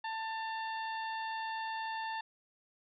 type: harmonic tone with a mistuned harmonic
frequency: 889 Hz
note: A5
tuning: 18 cents sharp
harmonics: 1 / 2 / 3 / 4 / 5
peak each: -37 / -42 / -49 / -51 / -53 dBFS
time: 0.04-2.21 s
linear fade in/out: 5 ms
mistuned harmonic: 3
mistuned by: +46 cents
effects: none